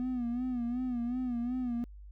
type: tone with vibrato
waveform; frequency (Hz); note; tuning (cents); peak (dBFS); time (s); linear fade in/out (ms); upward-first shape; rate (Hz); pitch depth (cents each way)
triangle; 245.3; B3; -12; -28; 0-1.84; 0; sine; 2.7; 74
effects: tanh soft clip ceiling -25 dBFS + added 50 Hz sine -46 dBFS peak until 2.11 s